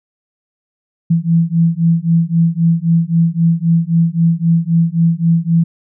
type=beating tone pair; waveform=sine; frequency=164.81 / 168.61 Hz; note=E3 / E3; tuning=0 / +39 cents; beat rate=3.8 Hz; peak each=-13 dBFS; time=1.1-5.64 s; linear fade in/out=10 ms; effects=none